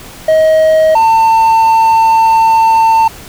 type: tone pair in turn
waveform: triangle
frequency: 632 / 897.7 Hz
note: D#5 / A5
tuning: +27 / +34 cents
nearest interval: tritone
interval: 607 cents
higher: second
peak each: -3 dBFS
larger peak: neither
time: 0.28-0.95 / 0.95-3.08 s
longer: second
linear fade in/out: 5 ms
effects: pink hiss -32 dBFS RMS until 3.28 s